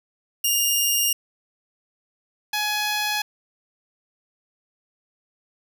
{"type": "tone pair in turn", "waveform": "10% pulse", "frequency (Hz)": [2826, 840.2], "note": ["F7", "G#5"], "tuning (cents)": [20, 20], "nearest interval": "octave + major sixth", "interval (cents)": 2100, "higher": "first", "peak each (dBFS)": [-10, -14], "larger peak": "first", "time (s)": [[0.44, 1.13], [2.53, 3.22]], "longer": "neither", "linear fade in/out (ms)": 5, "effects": []}